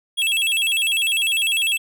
square tone with vibrato, 2960 Hz, F#7, in tune, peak -18 dBFS, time 0.17-1.78 s, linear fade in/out 20 ms, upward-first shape square, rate 10 Hz, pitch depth 190 cents each way, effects none

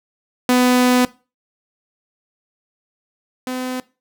sawtooth tone pair in turn, 249.6 / 254.6 Hz, B3 / C4, +19 / -47 cents, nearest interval unison, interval 34 cents, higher second, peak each -8 / -19 dBFS, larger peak first, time 0.49-1.05 / 3.47-3.8 s, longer first, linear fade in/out 2 ms, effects noise-tail reverb RT60 0.3 s tail -20 dB re dry

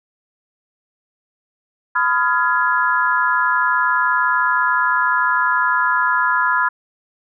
sine chord, F half-diminished seventh, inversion second, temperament just, 1005.8 / 1257.2 / 1396.9 / 1676.3 Hz, Cb6 / Eb6 / F6 / Ab6, +31 / +18 / 0 / +16 cents, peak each -18 / -23 / -19 / -20 dBFS, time 1.95-6.69 s, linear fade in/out 10 ms, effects none

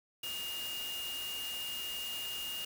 sine tone in noise, 2838 Hz, F7, 27 cents sharp, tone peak -38 dBFS, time 0.23-2.65 s, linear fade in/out 5 ms, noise white, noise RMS -44 dBFS, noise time 0.23-2.65 s, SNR +3 dB, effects none

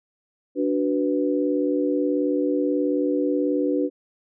sine chord, B minor, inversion first, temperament equal with one note detuned, 291.5 / 370 / 493.9 Hz, D4 / F#4 / B4, -13 / 0 / 0 cents, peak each -22 / -26 / -25 dBFS, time 0.55-3.9 s, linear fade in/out 50 ms, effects none

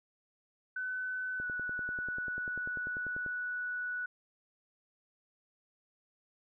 sine tone with pitch glide, 1508 to 1476.1 Hz, F#6 to F#6, +32 to -5 cents, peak -34 dBFS, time 0.76-4.06 s, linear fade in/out 5 ms, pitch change -37 cents, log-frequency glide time 1.38-1.44 s
click train, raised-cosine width 2 ms, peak -33 dBFS, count 20, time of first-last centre 1.4-3.263 s, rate 10.2 Hz
effects none

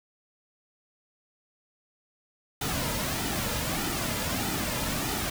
pink noise with flanger, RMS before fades -30 dBFS, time 2.61-5.3 s, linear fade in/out 5 ms, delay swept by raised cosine 1.8 to 2.71 ms, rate 1.6 Hz, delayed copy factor -0.55, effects none

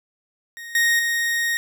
40% pulse tone with level steps, 1864.7 Hz, A#6, in tune, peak -33 / -15 / -19 dBFS, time 0.57-1.57 s, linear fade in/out 0 ms, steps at 0.75 / 0.99 s, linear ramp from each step 2 ms, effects none

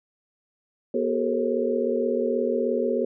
sine tone cluster, 241.9 / 376.9 / 423.1 / 459.6 / 539 Hz, B3 / F#4 / G#4 / A#4 / C#5, -36 / +32 / +32 / -25 / -49 cents, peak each -28 dBFS, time 0.94-3.05 s, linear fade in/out 5 ms, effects none

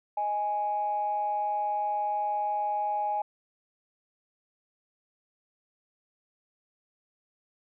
sine tone pair together, 624.1 / 830.6 Hz, D#5 / G#5, +5 / 0 cents, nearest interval perfect fourth, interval 495 cents, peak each -35 / -26 dBFS, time 0.17-3.22 s, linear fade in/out 5 ms, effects tanh soft clip ceiling -20 dBFS

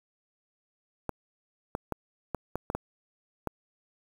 clicks, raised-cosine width 1 ms, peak -16 dBFS, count 8, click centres 1.093 / 1.751 / 1.923 / 2.347 / 2.556 / 2.701 / 2.75 / 3.473 s, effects 7-bit

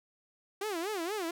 sawtooth tone with vibrato, 376.4 Hz, F#4, 30 cents sharp, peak -29 dBFS, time 0.61-1.31 s, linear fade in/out 5 ms, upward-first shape sine, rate 4.2 Hz, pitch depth 250 cents each way, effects none

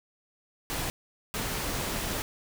pink noise bursts at uneven times, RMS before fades -32 dBFS, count 2, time 0.7-0.9 / 1.34-2.22 s, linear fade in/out 0 ms, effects none

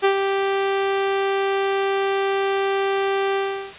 sawtooth tone with ADSR envelope, 392 Hz, G4, in tune, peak -9 dBFS, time 0.02-3.74 s, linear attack 29 ms, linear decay 88 ms, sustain -6 dB, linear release 380 ms, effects white hiss -39 dBFS RMS until 3.78 s + resampled to 8000 Hz

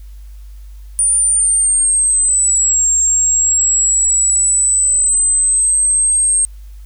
sine linear two-way sweep, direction down then up, 9397 to 7459 to 8490 Hz, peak -10 dBFS, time 0.99-6.45 s, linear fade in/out 0 ms, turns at 2.9 s, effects added 50 Hz sine -31 dBFS peak until 6.85 s + white hiss -54 dBFS RMS until 6.85 s

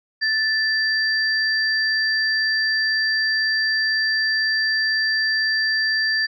sine tone pair together, 1760 / 4702 Hz, A6 / D8, 0 / +1 cents, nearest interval octave + perfect fourth, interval 1701 cents, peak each -19 / -23 dBFS, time 0.21-6.27 s, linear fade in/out 20 ms, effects none

